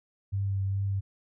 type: tone with vibrato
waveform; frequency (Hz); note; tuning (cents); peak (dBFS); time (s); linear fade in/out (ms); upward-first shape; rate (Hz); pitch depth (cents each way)
sine; 98; G2; 0; -26; 0.32-1.01; 20; triangle; 2.4; 21
effects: none